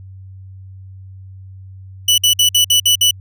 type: tone bursts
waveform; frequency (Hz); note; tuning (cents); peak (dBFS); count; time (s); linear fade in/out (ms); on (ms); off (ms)
sawtooth; 2965; F#7; +3; -6; 7; 2.08-3.11; 5; 100; 55
effects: added 95 Hz sine -33 dBFS peak until 3.2 s